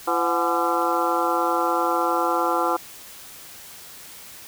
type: harmonic tone with a mistuned harmonic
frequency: 170 Hz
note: F3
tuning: 46 cents flat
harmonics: 2 / 3 / 4 / 5 / 6 / 7 / 8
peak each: -27 / -27 / -27 / -27 / -27 / -27 / -27 dBFS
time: 0.07-2.77 s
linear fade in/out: 10 ms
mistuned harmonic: 4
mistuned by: +130 cents
effects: white hiss -42 dBFS RMS until 4.47 s